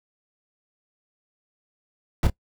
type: noise with echo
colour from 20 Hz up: brown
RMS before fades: -17 dBFS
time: 2.23-2.27 s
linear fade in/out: 2 ms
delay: 29 ms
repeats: 1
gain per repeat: -9 dB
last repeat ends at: 2.299 s
effects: noise-tail reverb RT60 0.1 s tail -21 dB re dry